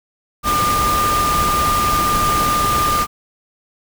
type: tone in noise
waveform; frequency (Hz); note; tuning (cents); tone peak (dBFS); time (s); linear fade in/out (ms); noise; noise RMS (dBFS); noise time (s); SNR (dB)
sine; 1203; D6; +41; -15; 0.43-3.07; 50; pink; -21; 0.43-3.07; +3
effects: none